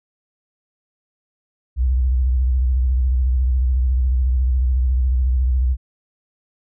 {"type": "tone with vibrato", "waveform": "sine", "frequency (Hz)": 63.4, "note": "B1", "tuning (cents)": 46, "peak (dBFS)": -14, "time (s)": [1.76, 5.77], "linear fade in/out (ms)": 50, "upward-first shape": "square", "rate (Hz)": 14, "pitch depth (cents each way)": 78, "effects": []}